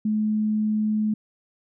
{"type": "tone", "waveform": "sine", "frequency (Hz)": 214.2, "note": "A3", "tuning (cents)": -46, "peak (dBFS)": -20, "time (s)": [0.05, 1.14], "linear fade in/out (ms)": 5, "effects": []}